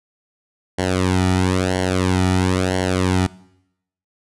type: tone with flanger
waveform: sawtooth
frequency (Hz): 92.5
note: F#2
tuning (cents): 0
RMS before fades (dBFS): -18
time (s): 0.78-3.27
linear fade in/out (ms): 10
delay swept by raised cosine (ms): 0.8 to 1.9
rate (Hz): 1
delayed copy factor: -0.9
effects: noise-tail reverb RT60 0.8 s tail -21 dB re dry + resampled to 24000 Hz